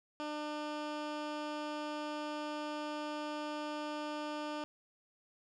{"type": "tone with low-pass filter", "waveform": "15% pulse", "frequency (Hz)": 300, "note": "D4", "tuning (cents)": 37, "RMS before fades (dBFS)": -40, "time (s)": [0.2, 4.64], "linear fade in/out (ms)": 0, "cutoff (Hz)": 4800, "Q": 0.84, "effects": []}